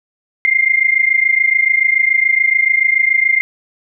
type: tone pair together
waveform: sine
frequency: 2093 / 2120 Hz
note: C7 / C7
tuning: 0 / +22 cents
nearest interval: unison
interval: 22 cents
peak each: -13 dBFS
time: 0.45-3.41 s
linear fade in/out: 0 ms
effects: none